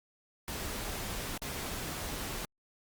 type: noise with dropouts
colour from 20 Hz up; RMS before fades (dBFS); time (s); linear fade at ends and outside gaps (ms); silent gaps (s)
pink; -38; 0.48-2.45; 0; 1.377-1.42
effects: Opus 48 kbps